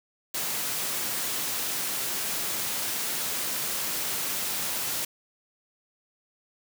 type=high-pass noise; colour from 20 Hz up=white; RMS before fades=-30 dBFS; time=0.34-5.05 s; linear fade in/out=5 ms; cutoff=100 Hz; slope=24 dB/octave; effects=none